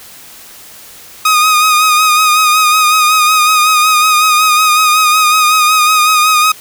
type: tone with vibrato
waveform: sawtooth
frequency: 1244.5 Hz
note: D#6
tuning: in tune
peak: -3 dBFS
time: 1.25-6.52 s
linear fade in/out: 5 ms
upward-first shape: sine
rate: 5.4 Hz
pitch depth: 37 cents each way
effects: white hiss -35 dBFS RMS until 6.6 s